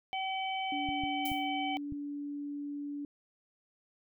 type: harmonic tone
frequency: 764 Hz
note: G5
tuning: 45 cents flat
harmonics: 1 / 3 / 4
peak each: -34 / -39 / -40 dBFS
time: 0.13-1.77 s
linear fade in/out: 0 ms
type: tone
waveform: sine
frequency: 288.3 Hz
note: D4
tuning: 32 cents flat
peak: -36 dBFS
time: 0.72-3.05 s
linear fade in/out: 2 ms
type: clicks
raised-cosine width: 5 ms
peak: -30 dBFS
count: 4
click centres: 0.889 / 1.037 / 1.317 / 1.923 s
type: noise with exponential decay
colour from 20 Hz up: violet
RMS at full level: -37 dBFS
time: 1.25-1.49 s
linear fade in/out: 5 ms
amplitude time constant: 52 ms
effects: none